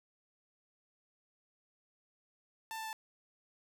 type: tone with pitch steps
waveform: sawtooth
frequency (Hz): 890 / 884.9 / 879.8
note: A5 / A5 / A5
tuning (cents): +20 / +10 / 0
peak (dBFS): -36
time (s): 2.71-2.929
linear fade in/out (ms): 0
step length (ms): 73
effects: none